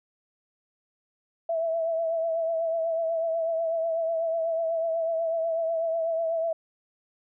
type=tone with vibrato; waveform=sine; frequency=658 Hz; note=E5; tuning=3 cents flat; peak=-24 dBFS; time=1.49-6.53 s; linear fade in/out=5 ms; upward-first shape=triangle; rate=8.1 Hz; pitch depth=45 cents each way; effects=none